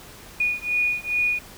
sine beating tone pair, 2455 / 2457.4 Hz, D#7 / D#7, -24 / -22 cents, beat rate 2.4 Hz, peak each -24 dBFS, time 0.4-1.39 s, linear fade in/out 5 ms, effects pink hiss -44 dBFS RMS until 1.57 s

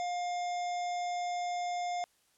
harmonic tone with a mistuned harmonic, 708 Hz, F5, 23 cents sharp, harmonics 1 / 3 / 5 / 7 / 9 / 10, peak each -32 / -45 / -49 / -51 / -55 / -53 dBFS, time 0-2.04 s, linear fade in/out 0 ms, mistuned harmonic 7, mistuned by +72 cents, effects white hiss -70 dBFS RMS until 2.37 s + low-pass 11000 Hz 12 dB/octave

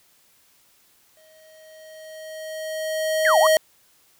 square tone with exponential growth, 630 Hz, D#5, 21 cents sharp, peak -14 dBFS, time 1.17-3.57 s, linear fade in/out 1 ms, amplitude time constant 520 ms
sine exponential two-way sweep, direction down then up, 2047 to 607 to 1221 Hz, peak -16 dBFS, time 3.25-3.47 s, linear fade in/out 2 ms, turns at 3.39 s
effects white hiss -59 dBFS RMS until 4.19 s

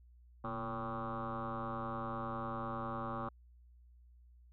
sine tone with frequency modulation, 676 Hz, E5, 43 cents sharp, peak -36 dBFS, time 0.44-3.29 s, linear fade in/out 5 ms, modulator 110 Hz, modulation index 5.6, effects tanh soft clip ceiling -33 dBFS + added 60 Hz sine -58 dBFS peak until 4.52 s

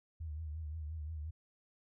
sine tone with vibrato, 77.78 Hz, D#2, in tune, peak -39 dBFS, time 0.2-1.31 s, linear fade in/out 10 ms, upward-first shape triangle, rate 5.7 Hz, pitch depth 100 cents each way, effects none

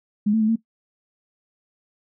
sine tone with pitch steps, 208 / 222 / 216.2 / 226.1 Hz, G#3 / A3 / A3 / A3, +3 / +16 / -30 / +47 cents, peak -16 dBFS, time 0.26-0.56 s, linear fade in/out 10 ms, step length 75 ms, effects noise-tail reverb RT60 0.1 s tail -18 dB re dry

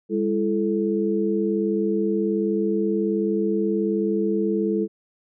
sine tone cluster, 202.6 / 336.4 / 435.1 Hz, G#3 / E4 / A4, -43 / +35 / -19 cents, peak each -24 dBFS, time 0.09-4.88 s, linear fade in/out 50 ms, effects none

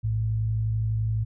sine tone pair together, 58.27 / 110 Hz, A#1 / A2, 0 / 0 cents, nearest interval major seventh, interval 1100 cents, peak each -32 / -23 dBFS, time 0.03-1.25 s, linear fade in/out 20 ms, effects none

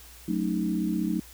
sine chord, D# half-diminished seventh, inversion first, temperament equal, 185 / 220 / 277.2 / 311.1 Hz, F#3 / A3 / C#4 / D#4, 0 / 0 / 0 / 0 cents, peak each -29 / -30 / -35 / -29 dBFS, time 0.28-1.2 s, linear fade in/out 5 ms, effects added 60 Hz sine -50 dBFS peak until 1.33 s + white hiss -50 dBFS RMS until 1.33 s

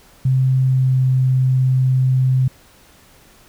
sine tone with pitch glide, 130.81 to 129.76 Hz, C3 to C3, 0 to -14 cents, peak -12 dBFS, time 0.25-2.48 s, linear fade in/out 5 ms, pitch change -14 cents, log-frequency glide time 0.62-1.05 s, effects pink hiss -49 dBFS RMS until 3.48 s

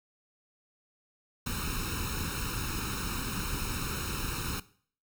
pink noise with comb filter, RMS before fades -34 dBFS, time 1.46-4.6 s, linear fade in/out 5 ms, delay 0.75 ms, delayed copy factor +0.9, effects noise-tail reverb RT60 0.5 s tail -18 dB re dry

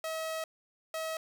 sawtooth tone bursts at uneven times, 641 Hz, E5, 49 cents flat, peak -30 dBFS, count 2, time 0.04-0.44 / 0.94-1.17 s, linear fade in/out 2 ms, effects none

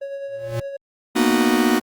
triangle tone with tremolo, 554.4 Hz, C#5, in tune, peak -24 dBFS, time 0.01-0.77 s, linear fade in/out 10 ms, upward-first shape sine, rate 9.6 Hz, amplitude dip 40%
square tone with exponential growth, 117.9 Hz, A#2, 20 cents sharp, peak -21 dBFS, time 0.28-0.6 s, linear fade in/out 5 ms, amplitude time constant 68 ms
45% pulse chord, B major seventh, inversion third, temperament just, 231.5 / 246.9 / 308.7 / 370.4 Hz, A#3 / B3 / D#4 / F#4, -12 / 0 / -14 / +2 cents, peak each -21 / -20 / -21 / -22 dBFS, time 1.15-1.8 s, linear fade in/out 20 ms
effects Opus 24 kbps

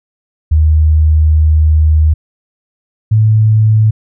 sine tone pair in turn, 77.6 / 108.86 Hz, D#2 / A2, -4 / -18 cents, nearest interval tritone, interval 586 cents, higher second, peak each -5 dBFS, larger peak neither, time 0.51-2.14 / 3.11-3.91 s, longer first, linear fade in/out 10 ms, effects none

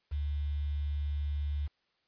sine tone with quantisation, 72.8 Hz, D2, 15 cents flat, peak -30 dBFS, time 0.11-1.68 s, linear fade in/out 20 ms, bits 9, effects white hiss -75 dBFS RMS until 2.07 s + resampled to 11025 Hz

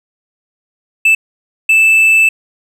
triangle tone bursts at uneven times, 2637 Hz, E7, in tune, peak -4 dBFS, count 2, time 1.05-1.15 / 1.69-2.29 s, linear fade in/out 5 ms, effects none

